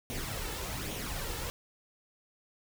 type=noise with flanger; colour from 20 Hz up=pink; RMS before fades=-37 dBFS; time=0.1-1.5 s; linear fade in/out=0 ms; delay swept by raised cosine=0.31 to 2.31 ms; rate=1.2 Hz; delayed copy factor=+0.55; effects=none